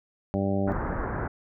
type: harmonic tone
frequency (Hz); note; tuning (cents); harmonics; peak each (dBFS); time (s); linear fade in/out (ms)
98; G2; 0; 1 / 2 / 3 / 4 / 5 / 6 / 7 / 8; -30 / -27 / -32 / -33 / -40 / -31 / -42 / -38; 0.34-0.72; 0
type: low-pass noise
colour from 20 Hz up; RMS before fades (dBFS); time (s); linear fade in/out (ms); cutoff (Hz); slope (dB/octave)
pink; -30; 0.67-1.28; 10; 1700; 48
effects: none